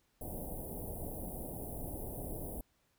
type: band-stop noise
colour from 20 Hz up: pink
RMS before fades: -42 dBFS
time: 0.21-2.61 s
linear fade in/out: 2 ms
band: 780 to 10000 Hz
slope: 48 dB/octave
effects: pink hiss -75 dBFS RMS until 2.98 s